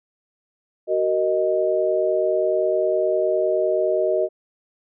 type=chord; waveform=sine; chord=D# minor; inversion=first; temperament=equal with one note detuned; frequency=376.5 / 466.2 / 622.3 Hz; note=F#4 / A#4 / D#5; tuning=+30 / 0 / 0 cents; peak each=-22 / -25 / -20 dBFS; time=0.87-4.29 s; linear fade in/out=50 ms; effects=none